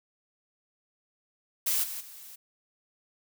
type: noise with level steps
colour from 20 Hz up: blue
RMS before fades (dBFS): -27 / -37 / -47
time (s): 1.66-2.36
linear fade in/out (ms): 10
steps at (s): 1.83 / 2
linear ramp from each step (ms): 10
effects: none